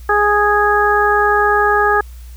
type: harmonic tone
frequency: 414.6 Hz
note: G#4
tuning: 3 cents flat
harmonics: 1 / 2 / 3 / 4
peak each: -16 / -16 / -16 / -16 dBFS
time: 0.09-2.01 s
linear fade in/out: 5 ms
effects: added 60 Hz sine -31 dBFS peak until 2.36 s + white hiss -48 dBFS RMS until 2.36 s